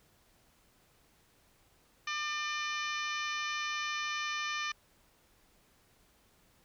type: harmonic tone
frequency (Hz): 599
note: D5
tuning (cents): +34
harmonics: 2 / 3 / 4 / 5 / 6 / 7 / 8 / 9 / 10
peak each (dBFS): -38 / -39 / -39 / -43 / -46 / -48 / -52 / -49 / -47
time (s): 2.07-4.72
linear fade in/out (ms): 5
effects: pink hiss -67 dBFS RMS until 6.64 s